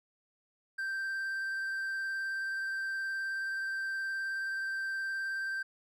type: tone with vibrato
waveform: triangle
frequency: 1568 Hz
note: G6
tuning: in tune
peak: -31 dBFS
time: 0.78-5.63 s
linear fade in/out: 10 ms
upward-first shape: sine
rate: 19 Hz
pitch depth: 11 cents each way
effects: none